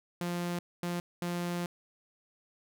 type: tone bursts at uneven times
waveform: sawtooth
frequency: 174.61 Hz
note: F3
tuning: in tune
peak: -28 dBFS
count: 3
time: 0.21-0.59 / 0.83-1 / 1.22-1.66 s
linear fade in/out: 2 ms
effects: none